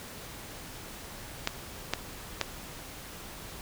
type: clicks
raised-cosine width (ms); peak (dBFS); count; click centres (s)
0.2; -9; 3; 1.474 / 1.936 / 2.413
effects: pink hiss -44 dBFS RMS until 3.61 s